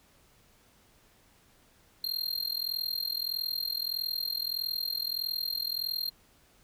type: tone with amplitude modulation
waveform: square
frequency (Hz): 4200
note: C8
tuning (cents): +6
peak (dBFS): -27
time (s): 2.04-6.1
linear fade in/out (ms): 2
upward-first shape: sine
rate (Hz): 41.6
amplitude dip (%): 95
effects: pink hiss -63 dBFS RMS until 6.63 s